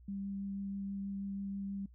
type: tone with vibrato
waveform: sine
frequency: 197.4 Hz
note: G3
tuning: 12 cents sharp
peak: -37 dBFS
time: 0.08-1.86 s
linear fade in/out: 5 ms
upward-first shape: triangle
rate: 6.2 Hz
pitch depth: 10 cents each way
effects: noise-tail reverb RT60 0.1 s tail -23 dB re dry + added 60 Hz sine -55 dBFS peak until 1.94 s